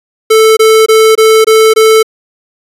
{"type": "tone bursts", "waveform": "square", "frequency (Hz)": 440, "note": "A4", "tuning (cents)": 0, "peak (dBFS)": -3, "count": 6, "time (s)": [0.3, 2.03], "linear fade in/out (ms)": 10, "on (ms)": 270, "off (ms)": 22, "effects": ["resampled to 32000 Hz"]}